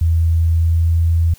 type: tone with pitch glide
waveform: sine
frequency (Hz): 82.41 to 83.13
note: E2 to E2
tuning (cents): 0 to +15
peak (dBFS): -11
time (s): 0.01-1.34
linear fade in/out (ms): 5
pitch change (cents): +15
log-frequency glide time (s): 0.52-0.87
effects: white hiss -48 dBFS RMS until 1.38 s